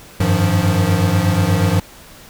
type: tone cluster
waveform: square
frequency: 93.4 / 101.7 / 155.2 / 175.4 Hz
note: F#2 / G#2 / D#3 / F3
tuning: +17 / -36 / -4 / +8 cents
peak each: -19 / -18 / -23 / -19 dBFS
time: 0.2-1.8 s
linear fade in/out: 5 ms
effects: pink hiss -41 dBFS RMS until 2.29 s